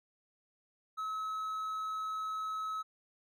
triangle tone, 1288 Hz, E6, 41 cents flat, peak -33 dBFS, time 0.97-2.83 s, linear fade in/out 20 ms, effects none

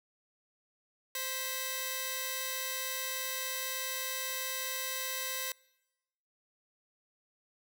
5% pulse tone pair together, 523.3 / 1956.4 Hz, C5 / B6, 0 / -17 cents, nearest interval octave + major seventh, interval 2283 cents, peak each -26 / -26 dBFS, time 1.15-5.52 s, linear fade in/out 2 ms, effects noise-tail reverb RT60 1.0 s tail -26 dB re dry

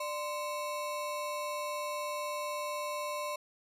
square ring-modulated tone, 816 Hz, G#5, 31 cents flat, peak -32 dBFS, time 0-3.36 s, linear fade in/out 5 ms, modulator 222 Hz, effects resampled to 32000 Hz

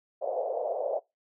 white band-pass noise, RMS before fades -31 dBFS, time 0.21-1 s, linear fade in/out 20 ms, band 500 to 660 Hz, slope 48 dB/octave, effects noise-tail reverb RT60 0.2 s tail -22 dB re dry

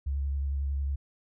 sine tone with vibrato, 69.5 Hz, C#2, 5 cents sharp, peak -27 dBFS, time 0.06-0.96 s, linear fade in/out 10 ms, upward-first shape triangle, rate 11 Hz, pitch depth 34 cents each way, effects none

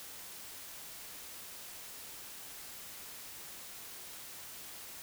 silence, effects white hiss -48 dBFS RMS until 5.02 s

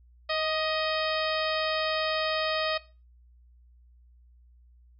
harmonic tone with a mistuned harmonic, 629 Hz, D#5, 19 cents sharp, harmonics 1 / 2 / 3 / 4 / 5 / 6 / 7 / 8, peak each -30 / -33 / -35 / -36 / -37 / -38 / -38 / -39 dBFS, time 0.29-2.78 s, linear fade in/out 10 ms, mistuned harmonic 2, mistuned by -24 cents, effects noise-tail reverb RT60 0.3 s tail -17 dB re dry + added 60 Hz sine -54 dBFS peak until 4.99 s

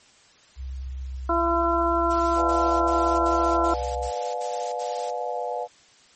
sine tone with pitch glide, 65.41 to 64.17 Hz, C2 to C2, 0 to -33 cents, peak -30 dBFS, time 0.56-4.12 s, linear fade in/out 50 ms, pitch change -33 cents, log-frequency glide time 1.01-1.39 s
harmonic tone, 338.2 Hz, E4, 44 cents sharp, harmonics 1 / 2 / 3 / 4, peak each -25 / -25 / -25 / -25 dBFS, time 1.29-3.74 s, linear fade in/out 5 ms
blue noise bursts, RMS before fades -35 dBFS, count 8, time 2.1-5.108 s, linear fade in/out 10 ms, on 320 ms, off 64 ms
sine chord, B diminished seventh, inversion none, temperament just, 493.9 / 592.7 / 711.2 / 853.4 Hz, B4 / D5 / F5 / Ab5, 0 / +16 / +31 / +47 cents, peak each -31 / -33 / -30 / -33 dBFS, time 2.35-5.68 s, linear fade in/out 50 ms
effects white hiss -55 dBFS RMS until 6.15 s + MP3 32 kbps

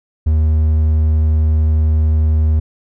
triangle tone, 77.78 Hz, D#2, in tune, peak -8 dBFS, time 0.26-2.6 s, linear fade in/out 10 ms, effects none

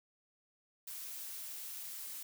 blue noise, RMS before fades -45 dBFS, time 0.87-2.23 s, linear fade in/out 5 ms, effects none

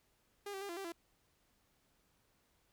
sawtooth tone with pitch steps, 405.3 / 387.3 / 401.7 / 342 / 390.5 / 338.1 Hz, G#4 / G4 / G4 / F4 / G4 / E4, -42 / -21 / +42 / -36 / -7 / +44 cents, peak -38 dBFS, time 0.46-0.922 s, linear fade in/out 5 ms, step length 77 ms, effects pink hiss -75 dBFS RMS until 2.72 s

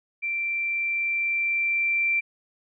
sine tone with level ramp, 2352 Hz, D7, 2 cents sharp, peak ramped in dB -25 to -20 dBFS, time 0.22-2.21 s, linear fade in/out 20 ms, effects none

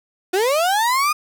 35% pulse linear sweep, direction up, 349.2 to 1244.5 Hz, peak -14 dBFS, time 0.33-1.13 s, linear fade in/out 10 ms, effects none

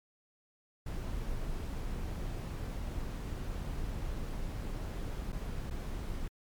brown noise with dropouts, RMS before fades -37 dBFS, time 0.86-6.28 s, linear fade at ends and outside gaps 5 ms, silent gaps 5.322-5.327 / 5.7-5.707 s, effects MP3 96 kbps

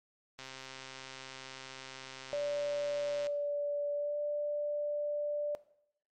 click train, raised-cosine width 0.2 ms, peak -28 dBFS, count 381, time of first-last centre 0.39-3.269 s, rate 132 Hz
sine tone with pitch glide, 580 to 588.4 Hz, D5 to D5, -22 to +3 cents, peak -31 dBFS, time 2.33-5.55 s, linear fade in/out 0 ms, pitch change +25 cents, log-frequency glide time 3.93-4.18 s
effects noise-tail reverb RT60 0.7 s tail -17 dB re dry + MP3 64 kbps

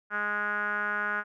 5% pulse tone with low-pass filter, 207.7 Hz, G#3, in tune, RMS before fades -30 dBFS, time 0.1-1.24 s, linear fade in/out 50 ms, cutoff 1500 Hz, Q 7.1, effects none

